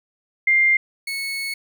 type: tone pair in turn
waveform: sine / 30% pulse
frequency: 2100 / 2202 Hz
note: C7 / C#7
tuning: +6 / -12 cents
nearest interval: minor second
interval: 82 cents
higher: second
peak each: -13 / -22 dBFS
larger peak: first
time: 0.47-0.77 / 1.07-1.54 s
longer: second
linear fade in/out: 5 ms
effects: none